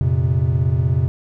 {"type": "chord", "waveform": "triangle", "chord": "F suspended fourth", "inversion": "none", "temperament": "equal with one note detuned", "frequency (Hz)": [87.31, 116.54, 133.02], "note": ["F2", "Bb2", "C3"], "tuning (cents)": [0, 0, 29], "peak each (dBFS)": [-18, -18, -16], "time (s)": [0.01, 1.08], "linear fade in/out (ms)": 0, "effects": []}